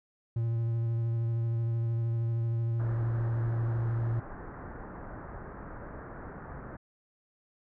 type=tone with vibrato; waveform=triangle; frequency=115.4 Hz; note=A#2; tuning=17 cents flat; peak=-25 dBFS; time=0.36-4.2 s; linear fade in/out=5 ms; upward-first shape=sine; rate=13 Hz; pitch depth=17 cents each way
type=low-pass noise; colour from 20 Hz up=pink; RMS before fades=-43 dBFS; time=2.79-6.77 s; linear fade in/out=10 ms; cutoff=1700 Hz; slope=48 dB/octave
effects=none